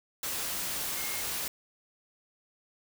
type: tone in noise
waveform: sine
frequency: 2143 Hz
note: C7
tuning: 41 cents sharp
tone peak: -42 dBFS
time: 0.97-1.21 s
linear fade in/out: 2 ms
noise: white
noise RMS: -34 dBFS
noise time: 0.23-1.48 s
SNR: -11 dB
effects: none

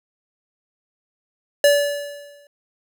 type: tone with exponential decay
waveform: square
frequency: 576 Hz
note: D5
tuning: 34 cents flat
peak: -10 dBFS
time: 1.64-2.47 s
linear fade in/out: 2 ms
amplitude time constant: 180 ms
effects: none

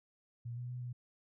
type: tone with pitch steps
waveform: sine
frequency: 118.7 / 122.7 / 124.3 / 122.7 Hz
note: A#2 / B2 / B2 / B2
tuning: +32 / -11 / +12 / -11 cents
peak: -39 dBFS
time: 0.45-0.93 s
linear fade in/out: 10 ms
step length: 120 ms
effects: none

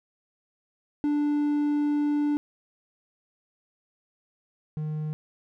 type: tone pair in turn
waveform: triangle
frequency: 293.7 / 153.53 Hz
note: D4 / D#3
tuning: 0 / -23 cents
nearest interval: major seventh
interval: 1123 cents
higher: first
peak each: -20 / -26 dBFS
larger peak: first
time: 1.04-2.37 / 4.77-5.13 s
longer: first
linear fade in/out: 0 ms
effects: none

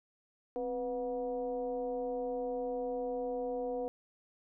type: tone with frequency modulation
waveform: sine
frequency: 493.9 Hz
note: B4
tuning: in tune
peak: -33 dBFS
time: 0.56-3.88 s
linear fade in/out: 0 ms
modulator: 232 Hz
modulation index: 0.78
effects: none

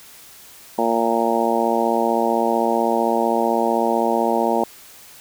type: harmonic tone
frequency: 115.7 Hz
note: A#2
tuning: 13 cents flat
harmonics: 2 / 3 / 4 / 5 / 6 / 7 / 8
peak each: -24 / -24 / -24 / -24 / -24 / -24 / -24 dBFS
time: 0.78-4.64 s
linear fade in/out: 5 ms
effects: white hiss -44 dBFS RMS until 5.2 s

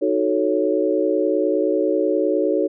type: chord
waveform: sine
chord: D# half-diminished seventh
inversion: none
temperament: equal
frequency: 311.1 / 370 / 440 / 554.4 Hz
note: D#4 / F#4 / A4 / C#5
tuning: 0 / 0 / 0 / 0 cents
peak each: -22 dBFS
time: 0.01-2.68 s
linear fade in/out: 20 ms
effects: none

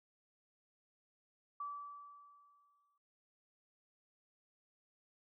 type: tone with exponential decay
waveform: sine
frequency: 1155 Hz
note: D6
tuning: 29 cents flat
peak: -39 dBFS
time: 1.6-2.98 s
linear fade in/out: 5 ms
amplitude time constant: 300 ms
effects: none

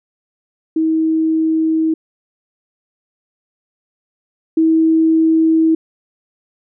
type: tone pair in turn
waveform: sine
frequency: 319.5 / 322.1 Hz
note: D#4 / E4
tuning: +46 / -40 cents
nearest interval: unison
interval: 14 cents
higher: second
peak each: -12 / -9 dBFS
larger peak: second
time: 0.76-1.94 / 4.57-5.75 s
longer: neither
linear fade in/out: 5 ms
effects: none

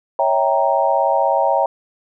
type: chord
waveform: sine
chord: C# diminished seventh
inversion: none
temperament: equal with one note detuned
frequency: 554.4 / 650.9 / 784 / 932.3 Hz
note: C#5 / E5 / G5 / Bb5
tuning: 0 / -22 / 0 / 0 cents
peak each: -19 dBFS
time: 0.19-1.66 s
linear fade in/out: 2 ms
effects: none

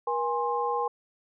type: tone cluster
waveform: sine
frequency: 478.3 / 823 / 1056 Hz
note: A#4 / G#5 / C6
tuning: +44 / -16 / +16 cents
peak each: -30 / -29 / -30 dBFS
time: 0.07-0.88 s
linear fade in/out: 5 ms
effects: none

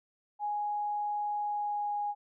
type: tone with pitch glide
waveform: sine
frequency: 830.6 to 824.9 Hz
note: G#5 to G#5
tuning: 0 to -12 cents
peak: -30 dBFS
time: 0.39-2.15 s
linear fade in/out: 50 ms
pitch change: -12 cents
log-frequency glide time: 1.41-2.02 s
effects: none

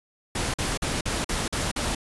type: noise bursts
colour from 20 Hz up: pink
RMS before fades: -27 dBFS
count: 7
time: 0.35-1.95 s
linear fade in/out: 5 ms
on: 190 ms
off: 45 ms
effects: resampled to 24000 Hz

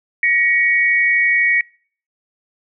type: tone pair together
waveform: sine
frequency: 1904 / 2236 Hz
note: A#6 / C#7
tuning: +36 / +14 cents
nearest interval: minor third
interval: 278 cents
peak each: -15 dBFS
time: 0.23-1.61 s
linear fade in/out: 2 ms
effects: noise-tail reverb RT60 0.5 s tail -26 dB re dry

